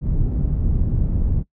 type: low-pass noise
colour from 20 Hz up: pink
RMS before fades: -19 dBFS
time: 0.01-1.44 s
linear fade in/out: 50 ms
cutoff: 150 Hz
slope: 12 dB/octave
effects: noise-tail reverb RT60 0.1 s tail -21 dB re dry